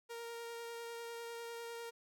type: tone with vibrato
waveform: sawtooth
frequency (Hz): 466.2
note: A#4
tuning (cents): 0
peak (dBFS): -40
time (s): 0.09-1.91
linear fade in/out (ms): 20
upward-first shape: triangle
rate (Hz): 10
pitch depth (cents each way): 12
effects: none